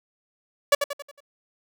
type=tone with echo; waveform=sawtooth; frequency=571 Hz; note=D5; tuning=49 cents flat; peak=-10 dBFS; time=0.72-0.75 s; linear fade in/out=5 ms; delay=91 ms; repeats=5; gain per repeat=-7 dB; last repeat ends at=1.205 s; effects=none